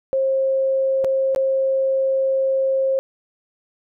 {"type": "tone with dropouts", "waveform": "sine", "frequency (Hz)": 534, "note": "C5", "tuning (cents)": 35, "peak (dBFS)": -16, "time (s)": [0.13, 2.99], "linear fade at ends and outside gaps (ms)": 0, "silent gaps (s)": [[1.042, 1.046], [1.348, 1.361]], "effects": []}